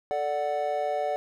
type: chord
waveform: triangle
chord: D major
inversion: second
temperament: equal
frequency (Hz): 440 / 587.3 / 740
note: A4 / D5 / F#5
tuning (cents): 0 / 0 / 0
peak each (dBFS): -32 / -27 / -27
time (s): 0.11-1.16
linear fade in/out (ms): 0
effects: none